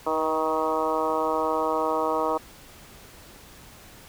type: harmonic tone with a mistuned harmonic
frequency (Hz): 157.6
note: D#3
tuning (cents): +23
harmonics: 2 / 3 / 4 / 5 / 6 / 7 / 8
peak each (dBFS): -32 / -28 / -29 / -32 / -29 / -30 / -33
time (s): 0.06-2.38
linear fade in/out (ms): 10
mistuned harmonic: 3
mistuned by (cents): +20
effects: pink hiss -48 dBFS RMS until 4.08 s